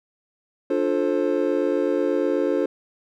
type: chord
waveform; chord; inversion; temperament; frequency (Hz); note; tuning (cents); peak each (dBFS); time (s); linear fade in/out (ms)
triangle; D minor seventh; none; just; 293.7 / 352.4 / 440.5 / 528.6; D4 / F4 / A4 / C5; 0 / +16 / +2 / +18; -23; 0.7-2.66; 5
effects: none